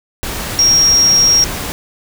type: tone in noise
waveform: sine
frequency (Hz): 5600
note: F8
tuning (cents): +4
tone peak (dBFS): -7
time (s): 0.59-1.44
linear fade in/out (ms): 0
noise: pink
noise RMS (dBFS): -22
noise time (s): 0.23-1.72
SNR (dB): +12
effects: none